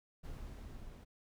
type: noise with level ramp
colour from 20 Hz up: brown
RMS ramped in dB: -45 to -51 dBFS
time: 0.23-1.05 s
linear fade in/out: 20 ms
effects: none